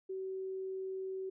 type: tone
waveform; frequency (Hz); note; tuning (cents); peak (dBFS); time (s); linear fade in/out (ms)
sine; 380; F#4; +46; -37; 0.09-1.3; 10
effects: none